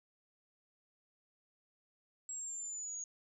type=exponential sweep; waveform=sine; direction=down; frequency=7680 to 6645 Hz; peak=-40 dBFS; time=2.29-3.04 s; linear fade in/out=2 ms; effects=none